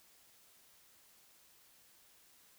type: silence
effects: white hiss -65 dBFS RMS until 2.58 s

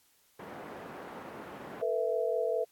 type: band-pass noise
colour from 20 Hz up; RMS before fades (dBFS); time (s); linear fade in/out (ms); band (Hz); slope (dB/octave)
pink; -45; 0.39-1.82; 5; 260 to 1300; 12
type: chord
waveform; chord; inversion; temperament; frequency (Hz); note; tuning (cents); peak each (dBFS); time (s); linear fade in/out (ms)
sine; A suspended second; none; equal with one note detuned; 449 / 493.9 / 659.3; A4 / B4 / E5; +35 / 0 / 0; -32; 1.81-2.65; 20
effects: white hiss -67 dBFS RMS until 2.71 s + AAC 64 kbps

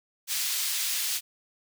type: high-pass noise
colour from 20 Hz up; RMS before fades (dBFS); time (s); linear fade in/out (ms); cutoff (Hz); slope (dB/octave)
pink; -29; 0.27-1.21; 50; 3300; 12
effects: none

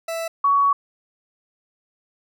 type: tone pair in turn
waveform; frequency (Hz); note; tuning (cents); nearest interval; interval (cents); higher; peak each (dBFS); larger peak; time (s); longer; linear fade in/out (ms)
40% pulse / sine; 660 / 1123.5; E5 / C#6; +2 / +23; major sixth; 921; second; -24 / -14; second; 0.08-0.28 / 0.44-0.73; second; 5
effects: none

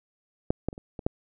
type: clicks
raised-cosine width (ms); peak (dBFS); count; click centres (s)
2; -9 / -13 / -27 / -28 / -23 / -10; 6; 0.505 / 0.686 / 0.729 / 0.779 / 0.992 / 1.065
effects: none

